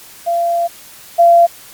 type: tone pair in turn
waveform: sine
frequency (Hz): 685 / 685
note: F5 / F5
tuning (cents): -34 / -34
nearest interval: unison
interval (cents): 0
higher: neither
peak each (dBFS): -12 / -4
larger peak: second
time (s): 0.26-0.68 / 1.18-1.47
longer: first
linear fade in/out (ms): 20
effects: white hiss -38 dBFS RMS until 1.73 s + MP3 96 kbps